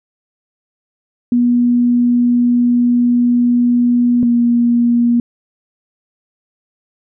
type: tone pair in turn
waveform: sine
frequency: 242.2 / 238 Hz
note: B3 / A#3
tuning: -34 / +36 cents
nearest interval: unison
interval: 30 cents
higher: first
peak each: -9 dBFS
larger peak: neither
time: 1.32-4.23 / 4.23-5.2 s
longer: first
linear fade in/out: 2 ms
effects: none